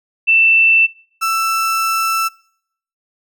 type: tone pair in turn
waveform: sine / 35% pulse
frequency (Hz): 2668 / 1328.6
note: E7 / E6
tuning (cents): +20 / +13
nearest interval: octave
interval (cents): 1207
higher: first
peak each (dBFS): -8 / -13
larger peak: first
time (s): 0.27-0.87 / 1.21-2.29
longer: second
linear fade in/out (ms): 20
effects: noise-tail reverb RT60 0.7 s tail -26 dB re dry